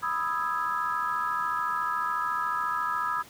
sine chord, E major seventh, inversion second, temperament equal, 987.8 / 1244.5 / 1318.5 / 1661.2 Hz, B5 / D#6 / E6 / G#6, 0 / 0 / 0 / 0 cents, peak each -32 / -30 / -32 / -34 dBFS, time 0.02-3.23 s, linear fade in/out 20 ms, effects pink hiss -50 dBFS RMS until 3.29 s + high-pass 100 Hz 12 dB/octave

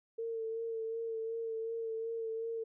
sine tone with vibrato, 452.3 Hz, A4, 48 cents sharp, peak -35 dBFS, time 0.18-2.64 s, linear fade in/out 10 ms, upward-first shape sine, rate 2.7 Hz, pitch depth 25 cents each way, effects none

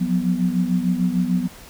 sine tone cluster, 177.3 / 184 / 247.2 Hz, F3 / F#3 / B3, +26 / -9 / +2 cents, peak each -22 / -21 / -23 dBFS, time 0-1.48 s, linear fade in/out 20 ms, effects pink hiss -43 dBFS RMS until 1.69 s

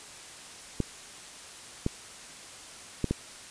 clicks, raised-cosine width 3 ms, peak -13 dBFS, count 4, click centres 0.803 / 1.864 / 3.043 / 3.11 s, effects white hiss -46 dBFS RMS until 3.5 s + resampled to 22050 Hz

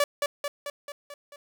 sawtooth tone with echo, 576 Hz, D5, 34 cents flat, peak -16 dBFS, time 0-0.04 s, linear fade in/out 2 ms, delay 220 ms, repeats 6, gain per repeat -4 dB, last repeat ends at 1.36 s, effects none

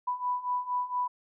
sine beating tone pair, 987.8 / 992.1 Hz, B5 / B5, 0 / +8 cents, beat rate 4.3 Hz, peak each -33 / -30 dBFS, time 0.07-1.08 s, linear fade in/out 10 ms, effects none

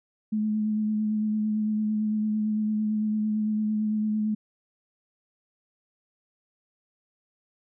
sine tone with vibrato, 214 Hz, A3, 48 cents flat, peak -23 dBFS, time 0.32-4.35 s, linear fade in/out 10 ms, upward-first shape sine, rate 8.9 Hz, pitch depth 18 cents each way, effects none

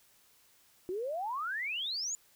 sine exponential sweep, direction up, 349.2 to 7130 Hz, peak -33 dBFS, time 0.89-2.15 s, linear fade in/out 0 ms, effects white hiss -65 dBFS RMS until 2.35 s

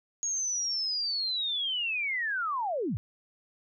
sine linear sweep, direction down, 6645 to 77.78 Hz, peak -28 dBFS, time 0.23-2.97 s, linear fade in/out 0 ms, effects none

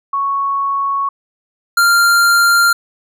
sine / square tone pair in turn, 1108.7 / 1391.6 Hz, C#6 / F6, 0 / -7 cents, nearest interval major third, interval 393 cents, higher second, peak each -14 / -9 dBFS, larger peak second, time 0.13-1.09 / 1.77-2.73 s, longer neither, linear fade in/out 5 ms, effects none

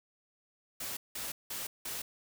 white noise bursts, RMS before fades -39 dBFS, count 4, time 0.8-2.02 s, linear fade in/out 5 ms, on 170 ms, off 180 ms, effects none

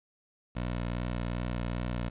15% pulse tone with vibrato, 60.1 Hz, B1, 46 cents flat, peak -25 dBFS, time 0.55-2.1 s, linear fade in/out 20 ms, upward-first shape sine, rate 2.5 Hz, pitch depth 25 cents each way, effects resampled to 8000 Hz + 10-bit

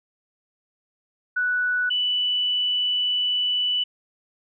sine tone pair in turn, 1480 / 2972 Hz, F#6 / F#7, 0 / +7 cents, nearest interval octave, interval 1207 cents, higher second, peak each -20 dBFS, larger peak neither, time 1.36-1.9 / 1.9-3.84 s, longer second, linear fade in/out 10 ms, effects none

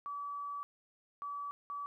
sine tone bursts at uneven times, 1147 Hz, D6, 41 cents flat, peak -38 dBFS, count 3, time 0.06-0.63 / 1.22-1.51 / 1.7-1.86 s, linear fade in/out 0 ms, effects 13-bit

